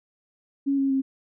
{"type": "tone with pitch steps", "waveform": "sine", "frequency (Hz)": [277.2, 272.6, 268.1], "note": ["C#4", "C#4", "C4"], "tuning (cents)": [0, -29, 42], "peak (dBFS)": -20, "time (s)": [0.66, 1.02], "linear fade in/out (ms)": 20, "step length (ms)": 120, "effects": []}